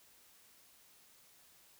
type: silence
effects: white hiss -64 dBFS RMS until 1.79 s